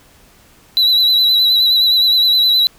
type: tone with vibrato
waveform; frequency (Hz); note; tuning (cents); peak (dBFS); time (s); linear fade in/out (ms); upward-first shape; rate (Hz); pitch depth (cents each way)
triangle; 3951; B7; 0; -8; 0.77-2.67; 0; sine; 9.6; 42
effects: pink hiss -48 dBFS RMS until 2.78 s